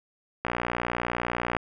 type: click train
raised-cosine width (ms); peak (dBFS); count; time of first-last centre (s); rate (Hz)
0.5; -11; 68; 0.45-1.567; 60
effects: none